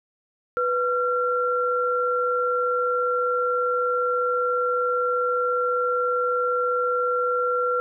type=tone pair together; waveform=sine; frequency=494.2 / 1369 Hz; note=B4 / F6; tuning=+1 / -35 cents; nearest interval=octave + tritone; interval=1764 cents; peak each=-23 dBFS; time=0.57-7.8 s; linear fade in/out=0 ms; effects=none